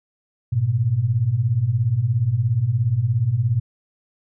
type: beating tone pair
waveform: sine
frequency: 104.2 / 121.2 Hz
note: G#2 / B2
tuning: +6 / -32 cents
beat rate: 17 Hz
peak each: -22 / -18 dBFS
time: 0.52-3.6 s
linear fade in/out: 10 ms
effects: none